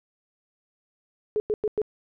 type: tone bursts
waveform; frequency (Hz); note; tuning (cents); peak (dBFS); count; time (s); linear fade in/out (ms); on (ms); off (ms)
sine; 425.4; G#4; +42; -21; 4; 1.36-1.817; 0; 40; 99
effects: none